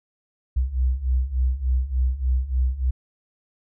sine beating tone pair, 61.74 / 65.14 Hz, B1 / C2, 0 / -7 cents, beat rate 3.4 Hz, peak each -24 / -21 dBFS, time 0.56-2.91 s, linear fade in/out 10 ms, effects none

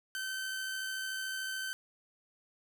sawtooth tone with amplitude modulation, 1539 Hz, G6, 32 cents flat, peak -31 dBFS, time 0.15-1.73 s, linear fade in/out 0 ms, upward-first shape sine, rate 73.6 Hz, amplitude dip 25%, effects none

